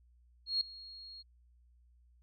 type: tone with ADSR envelope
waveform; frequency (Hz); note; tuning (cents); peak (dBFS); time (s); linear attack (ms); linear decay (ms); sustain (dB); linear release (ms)
sine; 4288; C8; +42; -27; 0.46-1.23; 150; 3; -20; 24
effects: added 60 Hz sine -62 dBFS peak until 2.22 s